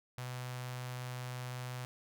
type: tone with notch filter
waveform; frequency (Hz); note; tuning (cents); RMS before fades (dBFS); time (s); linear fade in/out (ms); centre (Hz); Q
sawtooth; 125.6; B2; +30; -42; 0.18-1.85; 0; 300; 0.58
effects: none

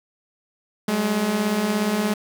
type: beating tone pair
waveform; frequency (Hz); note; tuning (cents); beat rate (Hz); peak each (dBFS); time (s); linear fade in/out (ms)
sawtooth; 194.9 / 211.9; G3 / G#3; -10 / +35; 17; -23 / -17; 0.88-2.14; 5
effects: 7-bit

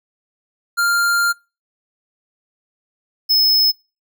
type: tone pair in turn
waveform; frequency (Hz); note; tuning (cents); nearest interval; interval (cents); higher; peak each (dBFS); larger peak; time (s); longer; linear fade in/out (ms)
square; 1396.9 / 5192; F6 / E8; 0 / -27; octave + major seventh; 2273; second; -15 / -12; second; 0.77-1.33 / 3.29-3.72; first; 20
effects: noise-tail reverb RT60 0.3 s tail -25 dB re dry

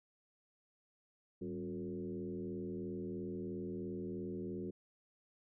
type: tone with frequency modulation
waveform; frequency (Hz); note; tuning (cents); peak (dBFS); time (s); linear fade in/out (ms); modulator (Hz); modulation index
sine; 277.9; C#4; +4; -39; 1.41-4.71; 10; 83; 1.7
effects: none

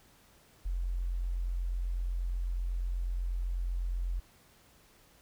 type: tone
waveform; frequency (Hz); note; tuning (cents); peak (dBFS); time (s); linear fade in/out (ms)
sine; 44.08; F1; +17; -30; 0.65-4.2; 10
effects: pink hiss -62 dBFS RMS until 5.21 s

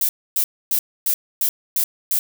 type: noise bursts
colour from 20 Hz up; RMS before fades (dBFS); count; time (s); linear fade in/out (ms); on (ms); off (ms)
violet; -19; 7; 0.01-2.19; 2; 80; 270
effects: none

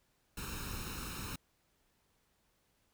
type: noise with comb filter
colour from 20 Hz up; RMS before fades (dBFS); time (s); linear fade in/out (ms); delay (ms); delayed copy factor
pink; -42; 0.37-1.36; 5; 0.75; +0.75
effects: pink hiss -75 dBFS RMS until 2.93 s

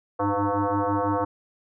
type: tone with frequency modulation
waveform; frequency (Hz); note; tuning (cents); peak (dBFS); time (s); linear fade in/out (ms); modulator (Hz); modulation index
sine; 300; D4; +37; -21; 0.19-1.25; 10; 202; 4.5
effects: none

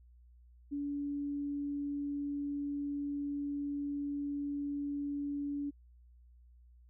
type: tone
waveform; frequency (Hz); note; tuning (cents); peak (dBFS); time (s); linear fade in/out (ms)
sine; 286.2; D4; -45; -34; 0.71-5.71; 20
effects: added 60 Hz sine -57 dBFS peak until 6.89 s

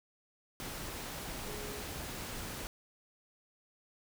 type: tone in noise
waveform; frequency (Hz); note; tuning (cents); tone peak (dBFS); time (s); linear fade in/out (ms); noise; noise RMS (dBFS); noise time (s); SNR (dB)
sine; 418.1; G#4; +12; -46; 1.47-1.82; 0; pink; -42; 0.6-2.67; -7
effects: none

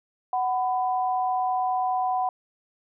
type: tone pair together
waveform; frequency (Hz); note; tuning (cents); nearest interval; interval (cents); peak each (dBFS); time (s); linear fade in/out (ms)
sine; 745.1 / 1000; F#5 / B5; +12 / +21; perfect fourth; 509; -23 / -29; 0.33-2.29; 2
effects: none

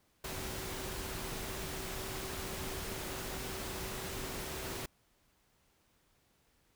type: tone in noise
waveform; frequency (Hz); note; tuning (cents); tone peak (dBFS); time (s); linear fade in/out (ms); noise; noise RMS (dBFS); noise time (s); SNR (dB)
sine; 380; F#4; +46; -48; 0.24-4.86; 5; pink; -41; 0.24-4.86; -10
effects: pink hiss -72 dBFS RMS until 6.75 s

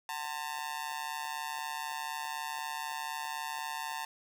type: tone with amplitude modulation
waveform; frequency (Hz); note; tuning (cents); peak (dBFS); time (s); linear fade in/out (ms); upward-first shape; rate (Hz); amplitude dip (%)
sawtooth; 897; A5; +33; -28; 0.09-4.05; 2; sine; 144; 95
effects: none

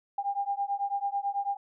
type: beating tone pair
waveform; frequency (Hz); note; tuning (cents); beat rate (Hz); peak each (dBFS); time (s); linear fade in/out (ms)
sine; 797 / 806.1; G5 / G5; +28 / +48; 9.1; -31; 0.18-1.57; 5
effects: none

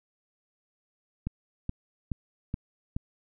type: click train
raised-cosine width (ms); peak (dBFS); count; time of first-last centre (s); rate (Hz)
5; -18; 5; 1.27-2.965; 2.36
effects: none

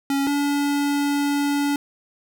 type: tone pair in turn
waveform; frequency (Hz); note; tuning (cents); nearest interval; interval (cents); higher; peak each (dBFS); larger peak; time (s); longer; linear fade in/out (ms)
square; 277.2 / 286; C#4 / D4; 0 / -46; minor second; 54; second; -20; neither; 0.1-0.27 / 0.27-1.76; second; 2
effects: none

